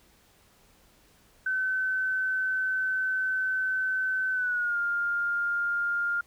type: tone with pitch glide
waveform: sine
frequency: 1524 to 1405.6 Hz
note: G6 to F6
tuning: -49 to +11 cents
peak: -25 dBFS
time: 1.46-6.21 s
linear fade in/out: 5 ms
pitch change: -140 cents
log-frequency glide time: 4.32-4.78 s
effects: pink hiss -61 dBFS RMS until 6.26 s